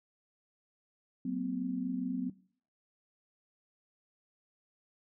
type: tone cluster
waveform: sine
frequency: 187.8 / 231.1 / 255.6 Hz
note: F#3 / A#3 / C4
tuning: +26 / -15 / -40 cents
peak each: -37 / -40 / -34 dBFS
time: 1.25-2.3 s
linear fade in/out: 5 ms
effects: noise-tail reverb RT60 0.5 s tail -19 dB re dry